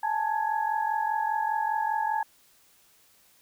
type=tone cluster; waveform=sine; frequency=843 / 888 / 1667 Hz; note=G#5 / A5 / G#6; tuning=+26 / +16 / +6 cents; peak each=-29 / -27 / -35 dBFS; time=0.03-2.23 s; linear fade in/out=5 ms; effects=white hiss -61 dBFS RMS until 3.41 s